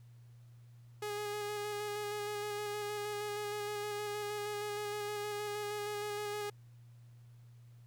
sawtooth tone with vibrato, 415.3 Hz, G#4, in tune, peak -33 dBFS, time 1.02-6.5 s, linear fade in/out 5 ms, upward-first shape square, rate 6.4 Hz, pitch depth 14 cents each way, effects added 119 Hz sine -54 dBFS peak until 7.86 s + pink hiss -73 dBFS RMS until 7.86 s

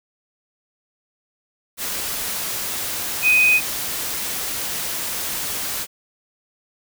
sine tone in noise, 2500 Hz, D#7, 8 cents sharp, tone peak -12 dBFS, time 3.22-3.61 s, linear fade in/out 50 ms, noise white, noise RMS -26 dBFS, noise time 1.77-5.87 s, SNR +11 dB, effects none

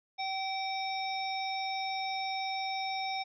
harmonic tone with a mistuned harmonic, 771 Hz, G5, 29 cents flat, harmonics 1 / 3 / 5 / 7, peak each -34 / -39 / -41 / -42 dBFS, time 0.18-3.24 s, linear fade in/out 20 ms, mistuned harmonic 5, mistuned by -58 cents, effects none

